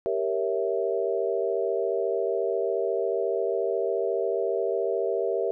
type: chord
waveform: sine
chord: G diminished seventh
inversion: none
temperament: equal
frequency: 392 / 466.2 / 554.4 / 659.3 Hz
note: G4 / Bb4 / Db5 / Fb5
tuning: 0 / 0 / 0 / 0 cents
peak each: -28 / -28 / -32 / -30 dBFS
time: 0.06-5.51 s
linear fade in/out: 0 ms
effects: none